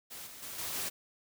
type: noise with level steps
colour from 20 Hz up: white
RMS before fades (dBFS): -45 / -49 / -43 / -38 / -36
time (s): 0.1-0.9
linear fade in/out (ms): 20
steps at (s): 0.26 / 0.42 / 0.58 / 0.74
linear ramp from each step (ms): 10
effects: none